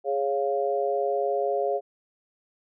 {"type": "chord", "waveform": "sine", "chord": "Db major", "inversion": "second", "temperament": "equal", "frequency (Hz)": [415.3, 554.4, 698.5], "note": ["Ab4", "Db5", "F5"], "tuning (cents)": [0, 0, 0], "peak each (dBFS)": [-27, -27, -28], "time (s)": [0.04, 1.81], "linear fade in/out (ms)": 50, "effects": []}